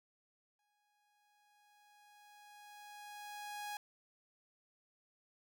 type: tone with exponential growth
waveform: sawtooth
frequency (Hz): 829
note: G#5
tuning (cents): -3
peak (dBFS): -37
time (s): 0.59-3.77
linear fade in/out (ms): 2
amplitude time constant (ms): 690
effects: none